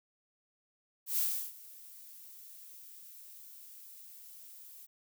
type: noise with ADSR envelope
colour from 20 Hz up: violet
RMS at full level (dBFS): -30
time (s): 1.06-4.87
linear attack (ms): 120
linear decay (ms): 340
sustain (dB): -22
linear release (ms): 26
effects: none